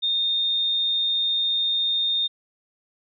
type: tone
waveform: sine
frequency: 3657 Hz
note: A#7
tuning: 34 cents flat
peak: -20 dBFS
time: 0.02-2.28 s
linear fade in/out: 20 ms
effects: none